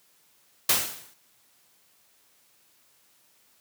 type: noise with exponential decay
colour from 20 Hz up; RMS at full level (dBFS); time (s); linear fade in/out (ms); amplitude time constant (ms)
white; -18; 0.69-1.14; 5; 96
effects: white hiss -63 dBFS RMS until 3.6 s + high-pass 80 Hz 12 dB/octave